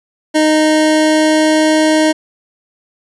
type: tone with pitch glide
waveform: 25% pulse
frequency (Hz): 309.5 to 311.5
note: D#4 to D#4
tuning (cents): -9 to +2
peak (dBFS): -5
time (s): 0.34-2.13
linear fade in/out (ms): 20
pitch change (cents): +11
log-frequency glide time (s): 0.51-1.81
effects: resampled to 24000 Hz